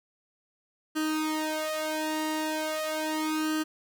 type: tone with flanger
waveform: sawtooth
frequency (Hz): 311.1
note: D#4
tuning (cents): 0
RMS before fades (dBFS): -30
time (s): 0.95-3.64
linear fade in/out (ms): 20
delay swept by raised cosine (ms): 0.67 to 2.17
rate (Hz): 0.38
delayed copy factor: +0.95
effects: none